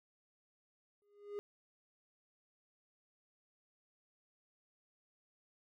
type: tone with exponential growth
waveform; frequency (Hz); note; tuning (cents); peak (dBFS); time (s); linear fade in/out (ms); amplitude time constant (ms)
triangle; 409.9; G#4; -23; -35; 1.02-1.39; 0; 79
effects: none